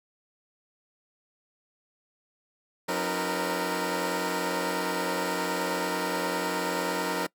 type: tone cluster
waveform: 15% pulse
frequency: 180.8 / 270.3 / 310.7 / 461.3 / 492 Hz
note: F#3 / C#4 / D#4 / A#4 / B4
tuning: -40 / -44 / -2 / -18 / -7 cents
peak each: -28 / -30 / -27 / -25 / -30 dBFS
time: 2.88-7.27 s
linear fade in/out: 10 ms
effects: noise-tail reverb RT60 0.1 s tail -23 dB re dry